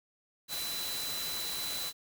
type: tone in noise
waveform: sine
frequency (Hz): 4000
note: B7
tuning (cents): +21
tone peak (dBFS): -37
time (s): 0.48-1.93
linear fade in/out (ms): 50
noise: white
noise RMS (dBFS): -38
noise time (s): 0.48-1.93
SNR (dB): -2
effects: none